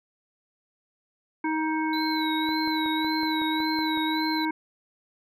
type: harmonic tone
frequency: 314.4 Hz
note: D#4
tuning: 18 cents sharp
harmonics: 1 / 3 / 5 / 7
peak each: -26 / -29 / -35 / -35 dBFS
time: 1.44-4.51 s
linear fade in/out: 5 ms
type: tone with vibrato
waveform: triangle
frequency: 3951 Hz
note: B7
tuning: in tune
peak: -31 dBFS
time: 1.93-4.45 s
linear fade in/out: 2 ms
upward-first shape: sine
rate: 1.8 Hz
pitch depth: 72 cents each way
type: click train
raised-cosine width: 1 ms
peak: -26 dBFS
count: 9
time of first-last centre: 2.49-3.974 s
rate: 5.39 Hz
effects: none